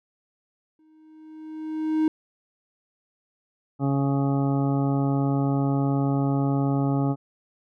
triangle tone with exponential growth, 312.9 Hz, D#4, 10 cents sharp, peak -15 dBFS, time 0.79-2.08 s, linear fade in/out 2 ms, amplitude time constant 280 ms
harmonic tone, 138.59 Hz, C#3, in tune, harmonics 1 / 2 / 3 / 4 / 5 / 6 / 8 / 9, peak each -23 / -24 / -34 / -36 / -35 / -35 / -43 / -40 dBFS, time 3.79-7.16 s, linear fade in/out 50 ms
effects none

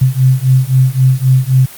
sine beating tone pair, 128.5 / 132.3 Hz, C3 / C3, -31 / +20 cents, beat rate 3.8 Hz, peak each -10 dBFS, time 0.01-1.66 s, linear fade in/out 10 ms, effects white hiss -33 dBFS RMS until 1.77 s + Opus 32 kbps

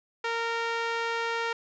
sawtooth tone with band-pass filter, 461.6 Hz, A#4, 17 cents flat, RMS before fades -30 dBFS, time 0.24-1.53 s, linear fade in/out 5 ms, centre 1700 Hz, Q 0.77, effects resampled to 16000 Hz + 10-bit

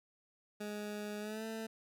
20% pulse tone with pitch glide, 208.7 to 222.4 Hz, G#3 to A3, +9 to +19 cents, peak -35 dBFS, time 0.6-1.67 s, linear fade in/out 10 ms, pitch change +110 cents, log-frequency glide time 1.2-1.45 s, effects none

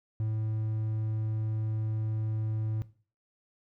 triangle tone, 109.2 Hz, A2, 13 cents flat, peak -26 dBFS, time 0.2-2.82 s, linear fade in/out 0 ms, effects noise-tail reverb RT60 0.4 s tail -17 dB re dry

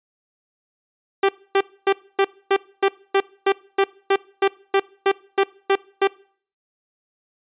sawtooth tone bursts, 392 Hz, G4, in tune, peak -10 dBFS, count 16, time 1.23-6.074 s, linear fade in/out 5 ms, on 59 ms, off 260 ms, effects noise-tail reverb RT60 0.5 s tail -22 dB re dry + resampled to 8000 Hz

